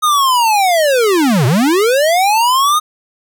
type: linear two-way sweep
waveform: square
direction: down then up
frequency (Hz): 1254 to 113.3 to 1254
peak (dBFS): -10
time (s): 0.02-2.8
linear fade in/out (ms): 20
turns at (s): 1.46
effects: none